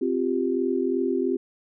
sine chord, C suspended fourth, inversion none, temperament equal, 261.6 / 349.2 / 392 Hz, C4 / F4 / G4, 0 / 0 / 0 cents, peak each -26 dBFS, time 0.01-1.37 s, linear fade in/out 10 ms, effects none

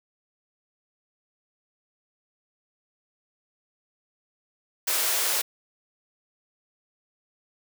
white high-pass noise, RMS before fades -25 dBFS, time 4.87-5.42 s, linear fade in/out 10 ms, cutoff 380 Hz, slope 24 dB/octave, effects none

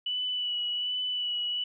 sine tone with vibrato, 2960 Hz, F#7, in tune, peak -28 dBFS, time 0.06-1.64 s, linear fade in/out 5 ms, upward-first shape sine, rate 1.3 Hz, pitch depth 21 cents each way, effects none

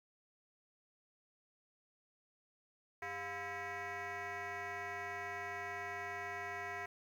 sine tone with frequency modulation, 1318.5 Hz, E6, in tune, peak -38 dBFS, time 3.02-6.86 s, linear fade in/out 5 ms, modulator 306 Hz, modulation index 3, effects tanh soft clip ceiling -39 dBFS + 11-bit

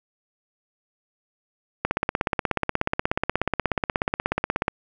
click train, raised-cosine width 0.5 ms, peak -6 dBFS, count 48, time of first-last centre 1.85-4.681 s, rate 16.6 Hz, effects none

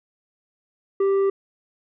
sine tone with tanh clipping, 392 Hz, G4, in tune, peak -18 dBFS, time 1-1.3 s, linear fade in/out 5 ms, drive 6 dB, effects none

